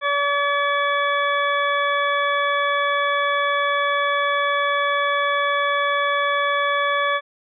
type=harmonic tone; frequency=571 Hz; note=D5; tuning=49 cents flat; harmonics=1 / 2 / 3 / 4 / 6; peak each=-24 / -21 / -24 / -28 / -30 dBFS; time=0.01-7.21 s; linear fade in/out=50 ms; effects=none